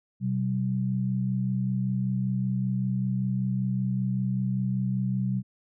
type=tone pair together; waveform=sine; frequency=126.31 / 191.5 Hz; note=B2 / G3; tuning=+39 / -40 cents; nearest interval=perfect fifth; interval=721 cents; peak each=-27 dBFS; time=0.2-5.43 s; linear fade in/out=50 ms; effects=none